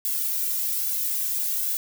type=noise with flanger; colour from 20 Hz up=violet; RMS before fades=-26 dBFS; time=0.05-1.77 s; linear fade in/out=0 ms; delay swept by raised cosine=1.6 to 2.38 ms; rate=1.2 Hz; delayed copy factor=-0.75; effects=none